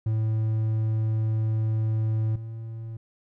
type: tone pair in turn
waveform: triangle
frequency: 110 / 112.7 Hz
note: A2 / A2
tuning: 0 / +42 cents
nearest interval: unison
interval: 42 cents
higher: second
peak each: -20 / -31 dBFS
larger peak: first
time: 0.06-2.36 / 2.36-2.97 s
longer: first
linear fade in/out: 5 ms
effects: none